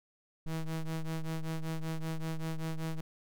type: ring-modulated tone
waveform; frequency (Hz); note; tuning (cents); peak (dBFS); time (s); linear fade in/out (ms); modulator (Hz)
square; 80.8; E2; -34; -31; 0.46-3.01; 5; 78.2
effects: none